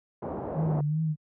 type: low-pass noise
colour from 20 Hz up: white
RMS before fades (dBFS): -34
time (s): 0.22-0.81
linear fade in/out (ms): 5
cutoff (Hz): 760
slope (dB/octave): 24
type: tone with vibrato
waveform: sine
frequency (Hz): 153.2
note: D#3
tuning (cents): -27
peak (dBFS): -24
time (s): 0.54-1.16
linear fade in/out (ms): 50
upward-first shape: triangle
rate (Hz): 2.6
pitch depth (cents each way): 87
effects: high-pass 80 Hz 12 dB/octave